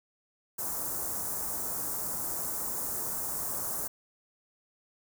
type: band-stop noise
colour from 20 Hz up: white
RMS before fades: -34 dBFS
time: 0.58-3.88 s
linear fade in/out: 10 ms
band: 1300 to 6900 Hz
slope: 24 dB/octave
effects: none